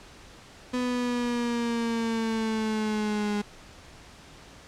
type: linear sweep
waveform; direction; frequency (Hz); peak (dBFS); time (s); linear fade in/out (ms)
35% pulse; down; 250.1 to 205.8; -24; 0.73-3.42; 10
effects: pink hiss -49 dBFS RMS until 4.67 s + low-pass 7000 Hz 12 dB/octave